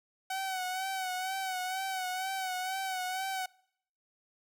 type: tone with vibrato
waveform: sawtooth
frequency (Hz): 752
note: F#5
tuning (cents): +28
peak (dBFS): -29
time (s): 0.3-3.46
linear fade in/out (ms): 5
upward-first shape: sine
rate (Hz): 2.1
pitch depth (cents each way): 46
effects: noise-tail reverb RT60 0.7 s tail -25 dB re dry